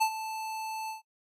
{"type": "tone with ADSR envelope", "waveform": "square", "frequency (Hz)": 879, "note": "A5", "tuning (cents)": -2, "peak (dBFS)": -22, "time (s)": [0, 1.02], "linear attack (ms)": 18, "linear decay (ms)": 77, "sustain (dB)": -13, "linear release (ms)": 130, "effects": ["noise-tail reverb RT60 0.1 s tail -19 dB re dry", "resampled to 32000 Hz"]}